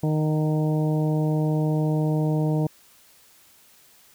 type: harmonic tone with a mistuned harmonic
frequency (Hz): 154.4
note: D#3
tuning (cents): -13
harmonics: 1 / 2 / 3 / 4 / 5 / 6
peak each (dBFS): -21 / -27 / -31 / -33 / -38 / -40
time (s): 0.03-2.67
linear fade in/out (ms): 5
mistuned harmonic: 5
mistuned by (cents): -18
effects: white hiss -55 dBFS RMS until 4.14 s